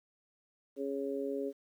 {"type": "harmonic tone", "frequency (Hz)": 138.3, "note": "C#3", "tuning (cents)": -4, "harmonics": [2, 3, 4], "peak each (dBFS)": [-38, -36, -40], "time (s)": [0.76, 1.53], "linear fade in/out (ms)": 50, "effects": ["11-bit"]}